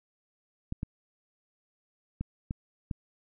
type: clicks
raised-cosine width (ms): 5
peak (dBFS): -20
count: 5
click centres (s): 0.724 / 0.831 / 2.21 / 2.509 / 2.912
effects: none